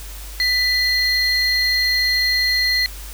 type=tone pair together; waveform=triangle; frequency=1987 / 4210 Hz; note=B6 / C8; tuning=+10 / +10 cents; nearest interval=octave + minor second; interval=1300 cents; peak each=-17 dBFS; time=0.4-2.86 s; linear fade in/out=0 ms; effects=added 50 Hz sine -32 dBFS peak until 3.13 s + white hiss -38 dBFS RMS until 3.13 s